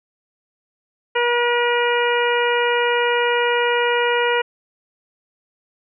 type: harmonic tone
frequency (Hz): 480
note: B4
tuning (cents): -49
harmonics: 1 / 2 / 3 / 4 / 5 / 6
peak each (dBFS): -19 / -22 / -24 / -25 / -26 / -27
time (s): 1.15-4.42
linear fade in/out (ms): 10
effects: none